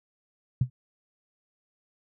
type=tone with exponential decay; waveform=sine; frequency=125.9 Hz; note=B2; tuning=34 cents sharp; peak=-16 dBFS; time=0.61-0.7 s; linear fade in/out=5 ms; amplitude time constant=19 ms; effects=none